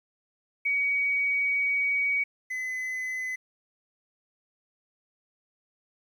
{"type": "tone pair in turn", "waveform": ["sine", "triangle"], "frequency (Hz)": [2257, 2024], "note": ["C#7", "B6"], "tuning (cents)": [31, 42], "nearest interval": "major second", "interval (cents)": 189, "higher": "first", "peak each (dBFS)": [-23, -28], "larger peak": "first", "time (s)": [[0.65, 2.24], [2.5, 3.36]], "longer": "first", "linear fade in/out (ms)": 10, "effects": ["10-bit"]}